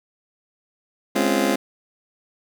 25% pulse chord, Db major seventh, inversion second, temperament just, 207.9 / 259.9 / 277.2 / 346.5 Hz, Ab3 / C4 / Db4 / F4, +2 / -11 / 0 / -14 cents, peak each -20 dBFS, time 1.15-1.56 s, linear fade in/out 10 ms, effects none

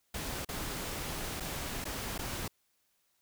pink noise with dropouts, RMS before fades -38 dBFS, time 0.14-2.48 s, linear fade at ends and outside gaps 5 ms, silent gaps 0.449-0.488 / 1.4-1.404 / 1.843-1.852 / 2.18-2.189 s, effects white hiss -75 dBFS RMS until 3.21 s

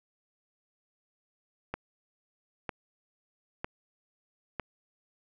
click train, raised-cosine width 0.5 ms, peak -18 dBFS, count 4, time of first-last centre 1.74-4.597 s, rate 1.05 Hz, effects none

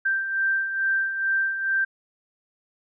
sine beating tone pair, 1568 / 1570.3 Hz, G6 / G6, 0 / +3 cents, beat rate 2.3 Hz, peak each -30 / -22 dBFS, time 0.05-1.85 s, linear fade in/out 10 ms, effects none

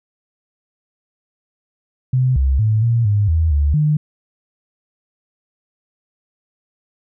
sine tone with pitch steps, 128.4 / 66.7 / 108.7 / 116.7 / 103.1 / 80.8 / 72.6 / 151 Hz, C3 / C2 / A2 / A#2 / G#2 / E2 / D2 / D3, -32 / +34 / -21 / +2 / -12 / -34 / -19 / +48 cents, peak -12 dBFS, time 2.13-3.97 s, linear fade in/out 5 ms, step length 230 ms, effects none

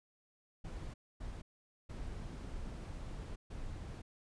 brown noise bursts at uneven times, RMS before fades -44 dBFS, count 4, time 0.64-0.94 / 1.2-1.42 / 1.89-3.36 / 3.5-4.02 s, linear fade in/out 10 ms, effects resampled to 22050 Hz

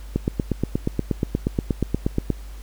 click train, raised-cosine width 3 ms, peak -7 dBFS, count 19, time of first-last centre 0.16-2.303 s, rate 8.4 Hz, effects added 50 Hz sine -34 dBFS peak until 2.62 s + pink hiss -49 dBFS RMS until 2.62 s

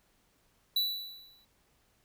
square tone with exponential decay, 3951 Hz, B7, in tune, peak -25 dBFS, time 0.76-1.45 s, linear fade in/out 5 ms, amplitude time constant 150 ms, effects pink hiss -70 dBFS RMS until 2.04 s

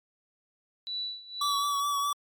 sine tone with tremolo, 3951 Hz, B7, in tune, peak -30 dBFS, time 0.87-1.8 s, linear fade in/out 0 ms, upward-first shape sine, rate 2 Hz, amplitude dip 85%
square tone with vibrato, 1141 Hz, C#6, 50 cents sharp, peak -27 dBFS, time 1.41-2.13 s, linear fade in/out 5 ms, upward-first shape triangle, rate 4.8 Hz, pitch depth 32 cents each way
effects MP3 96 kbps

